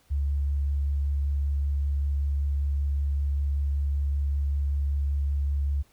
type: tone with vibrato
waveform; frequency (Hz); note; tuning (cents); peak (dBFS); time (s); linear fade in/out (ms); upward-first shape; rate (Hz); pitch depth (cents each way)
sine; 70.7; C#2; +35; -23; 0.1-5.83; 20; sine; 5.2; 10
effects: pink hiss -63 dBFS RMS until 5.92 s